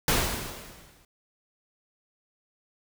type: noise with exponential decay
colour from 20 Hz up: pink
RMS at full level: -21 dBFS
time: 0.08-1.05 s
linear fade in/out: 2 ms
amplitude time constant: 210 ms
effects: none